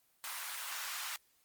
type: high-pass noise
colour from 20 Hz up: pink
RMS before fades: -41 dBFS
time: 0.24-1.16 s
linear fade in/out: 0 ms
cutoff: 1000 Hz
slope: 24 dB/octave
effects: white hiss -72 dBFS RMS until 1.44 s + Opus 24 kbps